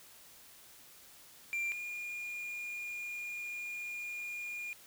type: tone pair in turn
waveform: triangle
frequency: 2372 / 2422 Hz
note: D7 / D#7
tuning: +17 / -47 cents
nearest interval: unison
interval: 36 cents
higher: second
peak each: -31 / -37 dBFS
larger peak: first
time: 1.53-1.72 / 1.72-4.73 s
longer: second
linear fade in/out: 0 ms
effects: white hiss -57 dBFS RMS until 4.86 s